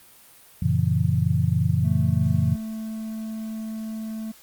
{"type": "chord", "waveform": "sine", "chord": "F# dominant seventh", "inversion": "none", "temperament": "just", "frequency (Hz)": [92.5, 115.62, 138.75, 166.5], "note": ["F#2", "A#2", "C#3", "E3"], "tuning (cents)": [0, -14, 2, 18], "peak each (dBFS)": -24, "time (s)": [0.62, 2.56], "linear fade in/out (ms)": 5}
{"type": "tone", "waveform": "triangle", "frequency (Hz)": 220, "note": "A3", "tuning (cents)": 0, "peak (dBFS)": -27, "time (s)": [1.84, 4.32], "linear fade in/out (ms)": 10}
{"effects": ["white hiss -51 dBFS RMS until 4.42 s", "Opus 32 kbps"]}